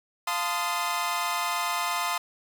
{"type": "chord", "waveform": "sawtooth", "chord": "F dominant seventh", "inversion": "none", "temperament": "equal with one note detuned", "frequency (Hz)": [698.5, 880, 1033.3, 1244.5], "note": ["F5", "A5", "C6", "Eb6"], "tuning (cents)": [0, 0, -22, 0], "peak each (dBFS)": [-30, -30, -26, -28], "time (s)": [0.27, 2.18], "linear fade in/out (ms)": 5, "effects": []}